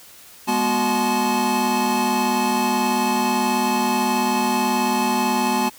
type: tone cluster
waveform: square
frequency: 206.2 / 244.6 / 368.8 / 859 / 1042 Hz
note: G#3 / B3 / F#4 / A5 / C6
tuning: -12 / -16 / -6 / -42 / -7 cents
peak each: -27 / -24 / -29 / -22 / -30 dBFS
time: 0.47-5.7 s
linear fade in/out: 20 ms
effects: white hiss -45 dBFS RMS until 5.78 s